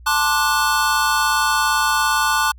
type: chord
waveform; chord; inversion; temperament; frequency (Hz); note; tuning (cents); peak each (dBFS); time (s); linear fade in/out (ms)
square; D dominant seventh; second; just; 881 / 1057.2 / 1174.7 / 1468.3; A5 / C6 / D6 / F#6; +2 / +18 / 0 / -14; -22 / -24 / -22 / -21; 0.06-2.52; 10
effects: added 60 Hz sine -39 dBFS peak until 2.58 s